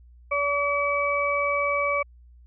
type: harmonic tone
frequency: 572 Hz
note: D5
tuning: 46 cents flat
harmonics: 1 / 2 / 4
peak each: -26 / -26 / -26 dBFS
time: 0.31-2.03 s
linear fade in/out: 10 ms
effects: added 60 Hz sine -48 dBFS peak until 2.46 s